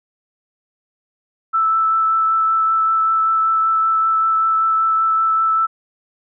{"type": "tone with vibrato", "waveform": "sine", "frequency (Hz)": 1318.5, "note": "E6", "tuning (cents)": 0, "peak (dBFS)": -13, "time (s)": [1.53, 5.67], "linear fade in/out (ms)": 20, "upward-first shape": "triangle", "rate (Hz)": 5.2, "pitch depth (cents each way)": 11, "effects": []}